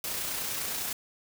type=noise with amplitude modulation; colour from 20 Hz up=white; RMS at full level=-32 dBFS; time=0.04-0.93 s; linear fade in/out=2 ms; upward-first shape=sine; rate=29.9 Hz; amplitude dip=30%; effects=none